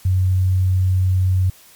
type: tone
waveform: sine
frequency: 92.9 Hz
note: F#2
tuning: 7 cents sharp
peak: -13 dBFS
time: 0.05-1.5 s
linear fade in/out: 5 ms
effects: white hiss -47 dBFS RMS until 1.75 s + MP3 96 kbps